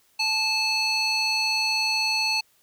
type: tone with band-pass filter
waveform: square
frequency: 872 Hz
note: A5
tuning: 16 cents flat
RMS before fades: -24 dBFS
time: 0.19-2.41 s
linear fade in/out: 10 ms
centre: 3700 Hz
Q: 5.9
effects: white hiss -63 dBFS RMS until 2.62 s